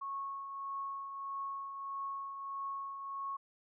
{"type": "tone with tremolo", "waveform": "sine", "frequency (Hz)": 1100, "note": "C#6", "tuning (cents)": -14, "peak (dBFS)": -36, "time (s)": [0.01, 3.37], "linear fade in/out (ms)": 10, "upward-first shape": "triangle", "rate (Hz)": 1.6, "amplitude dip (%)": 50, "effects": []}